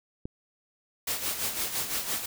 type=click; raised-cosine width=3 ms; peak=-22 dBFS; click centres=0.255 s
type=noise with tremolo; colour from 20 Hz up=white; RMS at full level=-29 dBFS; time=1.07-2.26 s; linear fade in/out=5 ms; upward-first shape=sine; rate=5.9 Hz; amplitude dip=60%
effects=none